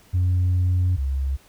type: tone pair in turn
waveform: sine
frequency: 90.5 / 67.8 Hz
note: F#2 / C#2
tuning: -38 / -38 cents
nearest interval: perfect fourth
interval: 500 cents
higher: first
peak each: -15 / -20 dBFS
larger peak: first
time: 0.13-0.97 / 0.97-1.37 s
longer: first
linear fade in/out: 20 ms
effects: tanh soft clip ceiling -15 dBFS + pink hiss -54 dBFS RMS until 1.48 s